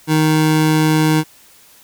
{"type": "tone pair together", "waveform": "square", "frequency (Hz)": [155.8, 311.6], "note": ["D#3", "D#4"], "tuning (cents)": [3, 3], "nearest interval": "octave", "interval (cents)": 1200, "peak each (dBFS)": -15, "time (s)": [0.07, 1.24], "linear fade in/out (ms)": 50, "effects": ["white hiss -47 dBFS RMS until 1.83 s"]}